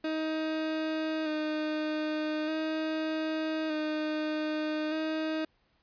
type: tone with vibrato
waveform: 30% pulse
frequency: 311.1 Hz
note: D#4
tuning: in tune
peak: -27 dBFS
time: 0.04-5.45 s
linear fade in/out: 5 ms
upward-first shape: square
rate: 0.41 Hz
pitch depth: 20 cents each way
effects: pink hiss -71 dBFS RMS until 5.82 s + resampled to 11025 Hz